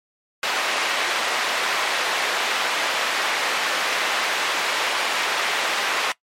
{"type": "band-pass noise", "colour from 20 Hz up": "white", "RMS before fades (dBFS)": -23, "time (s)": [0.43, 6.12], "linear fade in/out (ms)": 2, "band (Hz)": [520, 2700], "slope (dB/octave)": 12, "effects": ["noise-tail reverb RT60 0.1 s tail -20 dB re dry", "MP3 64 kbps"]}